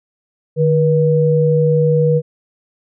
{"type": "tone pair together", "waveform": "sine", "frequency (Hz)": [151.97, 483], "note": ["D#3", "B4"], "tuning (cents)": [-40, -39], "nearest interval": "octave + minor sixth", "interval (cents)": 2001, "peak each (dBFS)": -13, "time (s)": [0.56, 2.22], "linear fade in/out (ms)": 50, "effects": []}